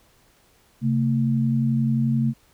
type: tone pair together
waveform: sine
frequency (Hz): 134.1 / 225.5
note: C3 / A3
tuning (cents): +43 / +43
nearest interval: major sixth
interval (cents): 900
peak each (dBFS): -21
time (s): 0.81-2.34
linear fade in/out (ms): 50
effects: pink hiss -59 dBFS RMS until 2.53 s